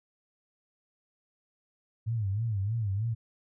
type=tone with vibrato; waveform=sine; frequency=106 Hz; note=G#2; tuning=36 cents sharp; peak=-27 dBFS; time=2.06-3.15 s; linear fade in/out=20 ms; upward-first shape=sine; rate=3.2 Hz; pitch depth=170 cents each way; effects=none